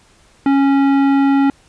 sine tone with tanh clipping, 276 Hz, C#4, 7 cents flat, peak -12 dBFS, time 0.46-1.5 s, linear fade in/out 2 ms, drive 15 dB, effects pink hiss -51 dBFS RMS until 1.68 s + resampled to 22050 Hz

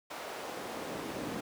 brown noise with high-pass filter sweep, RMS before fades -40 dBFS, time 0.1-1.41 s, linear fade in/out 10 ms, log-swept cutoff 710 to 230 Hz, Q 1, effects none

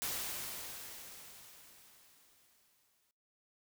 white noise with exponential decay, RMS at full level -37 dBFS, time 0.02-3.11 s, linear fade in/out 0 ms, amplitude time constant 670 ms, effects noise-tail reverb RT60 0.4 s tail -22 dB re dry

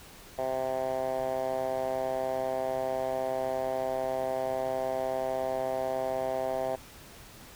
10% pulse tone with band-pass filter, 130.81 Hz, C3, in tune, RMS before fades -31 dBFS, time 0.38-6.76 s, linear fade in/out 10 ms, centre 660 Hz, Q 3, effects pink hiss -50 dBFS RMS until 7.55 s

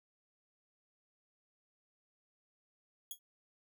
5% pulse tone with exponential decay, 3322 Hz, G#7, in tune, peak -29 dBFS, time 3.11-3.19 s, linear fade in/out 2 ms, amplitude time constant 17 ms, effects none

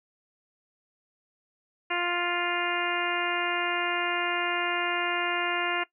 harmonic tone, 350 Hz, F4, 4 cents sharp, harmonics 1 / 2 / 3 / 4 / 5 / 6 / 7 / 8, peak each -34 / -34 / -34 / -34 / -34 / -34 / -34 / -34 dBFS, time 1.9-5.84 s, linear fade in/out 10 ms, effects noise-tail reverb RT60 0.1 s tail -18 dB re dry

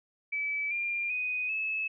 sine tone with pitch steps, 2300 / 2395 / 2494 / 2597 Hz, D7 / D7 / D#7 / E7, -37 / +33 / +3 / -26 cents, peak -29 dBFS, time 0.32-1.88 s, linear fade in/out 10 ms, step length 390 ms, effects none

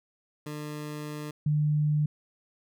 20% pulse / sine tone pair in turn, 150 / 150 Hz, D3 / D3, +37 / +37 cents, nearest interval unison, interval 0 cents, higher neither, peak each -30 / -22 dBFS, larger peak second, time 0.46-1.31 / 1.46-2.06 s, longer first, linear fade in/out 5 ms, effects none

